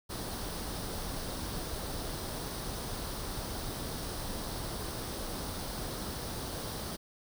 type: noise with comb filter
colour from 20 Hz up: pink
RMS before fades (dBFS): -38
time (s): 0.09-6.97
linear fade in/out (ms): 20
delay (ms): 0.21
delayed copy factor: +0.5
effects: none